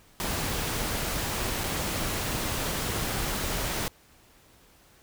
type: noise with dropouts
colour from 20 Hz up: pink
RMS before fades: -30 dBFS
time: 0.2-3.88 s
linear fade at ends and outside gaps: 0 ms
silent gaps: 1.636-1.64 s
effects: pink hiss -58 dBFS RMS until 5.02 s